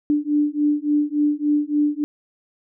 sine beating tone pair, 293.7 / 297.2 Hz, D4 / D4, 0 / +21 cents, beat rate 3.5 Hz, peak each -20 dBFS, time 0.1-2.04 s, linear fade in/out 0 ms, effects none

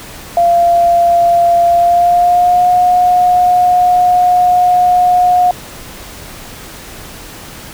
sine tone with pitch glide, 690 to 720.5 Hz, F5 to F#5, -21 to -46 cents, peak -6 dBFS, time 0.37-5.51 s, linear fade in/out 2 ms, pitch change +75 cents, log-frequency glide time 1.71-2.7 s, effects pink hiss -31 dBFS RMS until 7.73 s

